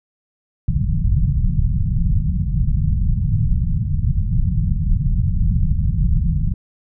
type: low-pass noise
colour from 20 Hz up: pink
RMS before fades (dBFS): -17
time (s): 0.68-6.54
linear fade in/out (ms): 2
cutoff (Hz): 180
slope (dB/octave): 48
effects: none